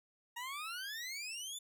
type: exponential sweep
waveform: 20% pulse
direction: up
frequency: 932.3 to 3574 Hz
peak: -36 dBFS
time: 0.36-1.59 s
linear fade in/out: 10 ms
effects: none